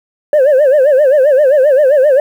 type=tone with vibrato; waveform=sine; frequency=558 Hz; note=C#5; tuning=11 cents sharp; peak=-3 dBFS; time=0.33-2.2 s; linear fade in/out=2 ms; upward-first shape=sine; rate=7.6 Hz; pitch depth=160 cents each way; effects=tanh soft clip ceiling -4 dBFS + 7-bit